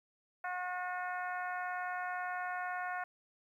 harmonic tone, 361.9 Hz, F#4, 38 cents flat, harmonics 2 / 3 / 4 / 5 / 6 / 7, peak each -39 / -44 / -41 / -45 / -52 / -56 dBFS, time 0.44-3.04 s, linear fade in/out 5 ms, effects 12-bit

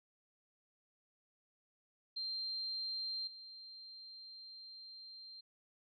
sine tone with level steps, 4164 Hz, C8, 9 cents flat, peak -38 / -50 dBFS, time 2.16-5.41 s, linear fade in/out 10 ms, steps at 3.27 s, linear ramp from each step 5 ms, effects none

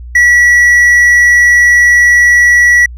triangle tone with hard clipping, 1940 Hz, B6, 31 cents flat, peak -4 dBFS, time 0.15-2.86 s, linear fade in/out 5 ms, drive 6 dB, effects added 60 Hz sine -24 dBFS peak until 2.97 s + resampled to 32000 Hz

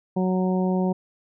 harmonic tone, 185 Hz, F#3, in tune, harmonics 1 / 2 / 3 / 4 / 5, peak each -21 / -27 / -31 / -33 / -35 dBFS, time 0.16-0.93 s, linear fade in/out 10 ms, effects none

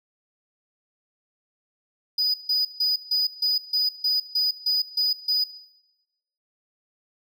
triangle tone bursts, 4960 Hz, D#8, 6 cents flat, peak -19 dBFS, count 11, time 2.18-5.44 s, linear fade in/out 5 ms, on 160 ms, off 150 ms, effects noise-tail reverb RT60 1.0 s tail -18 dB re dry

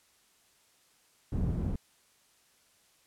white low-pass noise, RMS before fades -31 dBFS, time 1.32-1.76 s, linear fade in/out 5 ms, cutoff 130 Hz, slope 12 dB/octave, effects white hiss -66 dBFS RMS until 3.06 s + low-pass 11000 Hz 12 dB/octave

